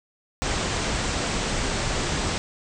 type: low-pass noise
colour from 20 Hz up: pink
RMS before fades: -26 dBFS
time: 0.42-2.38 s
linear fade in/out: 0 ms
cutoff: 8500 Hz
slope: 96 dB/octave
effects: none